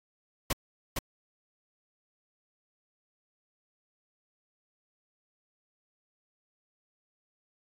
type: noise with echo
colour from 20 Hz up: pink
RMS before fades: -28 dBFS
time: 0.5-0.53 s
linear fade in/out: 5 ms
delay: 460 ms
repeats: 1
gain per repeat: -4 dB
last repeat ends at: 0.99 s
effects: AAC 48 kbps